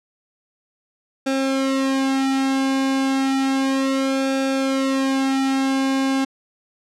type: tone with flanger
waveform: sawtooth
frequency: 268.5 Hz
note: C4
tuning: 45 cents sharp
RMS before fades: -20 dBFS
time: 1.26-6.25 s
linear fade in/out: 10 ms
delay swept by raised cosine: 0.98 to 2.18 ms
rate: 0.32 Hz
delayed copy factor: -0.9
effects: low-pass 8000 Hz 12 dB/octave